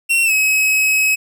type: tone with pitch glide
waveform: 45% pulse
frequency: 2725 to 2557 Hz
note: F7 to D#7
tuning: -43 to +47 cents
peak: -12 dBFS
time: 0.09-1.16 s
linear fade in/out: 20 ms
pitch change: -110 cents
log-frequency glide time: 0.24-0.32 s
effects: none